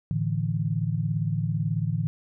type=chord; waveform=sine; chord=A suspended fourth; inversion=none; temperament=equal; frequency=110 / 146.83 / 164.81 Hz; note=A2 / D3 / E3; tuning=0 / 0 / 0 cents; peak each=-28 dBFS; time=0.11-2.07 s; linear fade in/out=0 ms; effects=none